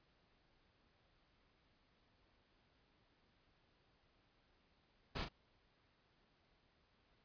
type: noise with echo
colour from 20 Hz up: pink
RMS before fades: -42 dBFS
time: 5.15-5.25 s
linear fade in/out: 10 ms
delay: 38 ms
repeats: 1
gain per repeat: -7 dB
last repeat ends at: 5.288 s
effects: pink hiss -75 dBFS RMS until 7.24 s + resampled to 11025 Hz